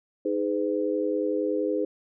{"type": "chord", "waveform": "sine", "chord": "G# minor", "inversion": "second", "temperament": "equal with one note detuned", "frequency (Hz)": [311.1, 415.3, 506], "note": ["D#4", "G#4", "B4"], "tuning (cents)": [0, 0, 42], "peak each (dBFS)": -28, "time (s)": [0.25, 1.85], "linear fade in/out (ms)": 5, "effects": []}